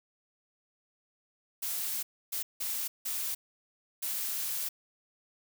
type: noise bursts at uneven times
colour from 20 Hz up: blue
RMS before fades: -34 dBFS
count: 5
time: 1.62-2.03 / 2.32-2.43 / 2.6-2.88 / 3.05-3.35 / 4.02-4.69 s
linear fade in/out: 10 ms
effects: none